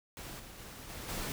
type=noise with level steps; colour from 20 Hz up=pink; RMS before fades=-45 / -50 / -48 / -44 / -38 dBFS; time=0.17-1.32 s; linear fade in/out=0 ms; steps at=0.39 / 0.58 / 0.89 / 1.08 s; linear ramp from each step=10 ms; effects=none